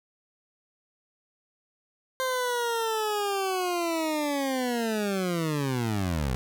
20% pulse linear sweep, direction down, 523.3 to 59.5 Hz, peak -21 dBFS, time 2.2-6.35 s, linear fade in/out 0 ms, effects none

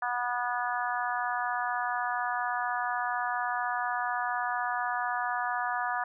harmonic tone, 244.2 Hz, B3, 19 cents flat, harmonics 3 / 4 / 5 / 6 / 7, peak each -33 / -34 / -35 / -36 / -36 dBFS, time 0.02-6.04 s, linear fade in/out 5 ms, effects none

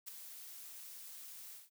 blue noise with ADSR envelope, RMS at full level -43 dBFS, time 0.06-1.7 s, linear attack 22 ms, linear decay 9 ms, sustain -8 dB, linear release 170 ms, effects none

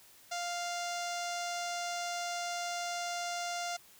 sawtooth tone with low-pass filter, 698.5 Hz, F5, in tune, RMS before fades -37 dBFS, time 0.31-3.77 s, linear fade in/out 10 ms, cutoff 6400 Hz, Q 2.8, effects white hiss -59 dBFS RMS until 3.99 s

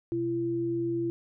sine tone pair together, 126.71 / 338.5 Hz, B2 / E4, +45 / +46 cents, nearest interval octave + perfect fourth, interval 1701 cents, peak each -36 / -27 dBFS, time 0.12-1.1 s, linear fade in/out 0 ms, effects none

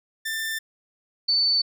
sawtooth / sine tone pair in turn, 1783 / 4511 Hz, A6 / C#8, +22 / +29 cents, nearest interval octave + major third, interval 1607 cents, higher second, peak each -23 / -18 dBFS, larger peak second, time 0.25-0.59 / 1.28-1.62 s, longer neither, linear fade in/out 10 ms, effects none

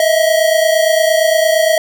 square tone pair together, 633.3 / 662 Hz, D#5 / E5, +30 / +7 cents, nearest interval minor second, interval 77 cents, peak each -12 / -15 dBFS, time 0-1.78 s, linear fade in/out 2 ms, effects none

